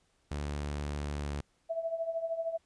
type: tone with pitch glide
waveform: sawtooth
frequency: 72.9 to 72.02 Hz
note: D2 to D2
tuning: -12 to -33 cents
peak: -30 dBFS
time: 0.31-1.41 s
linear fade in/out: 5 ms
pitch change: -21 cents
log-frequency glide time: 1.21-1.29 s
type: tone with tremolo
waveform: sine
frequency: 659.3 Hz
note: E5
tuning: in tune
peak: -28 dBFS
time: 1.69-2.58 s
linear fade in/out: 20 ms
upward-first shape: triangle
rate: 13 Hz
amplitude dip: 80%
effects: pink hiss -72 dBFS RMS until 2.65 s + resampled to 22050 Hz